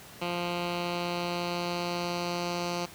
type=tone with low-pass filter sweep; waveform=10% pulse; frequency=174.61 Hz; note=F3; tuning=in tune; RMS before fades=-32 dBFS; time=0.21-2.86 s; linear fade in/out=10 ms; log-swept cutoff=3400 to 5300 Hz; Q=2.2; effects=pink hiss -48 dBFS RMS until 2.94 s + high-pass 80 Hz 12 dB/octave